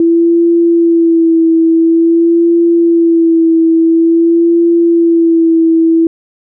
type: tone with vibrato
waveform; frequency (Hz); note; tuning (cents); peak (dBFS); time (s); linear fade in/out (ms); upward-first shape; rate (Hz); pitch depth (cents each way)
sine; 333; E4; +18; -5; 0-6.07; 2; sine; 0.48; 31
effects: none